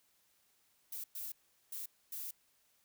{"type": "noise bursts at uneven times", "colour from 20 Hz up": "violet", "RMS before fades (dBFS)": -43, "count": 4, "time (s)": [[0.92, 1.04], [1.15, 1.32], [1.72, 1.86], [2.12, 2.31]], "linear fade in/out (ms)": 5, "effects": ["white hiss -73 dBFS RMS until 2.84 s"]}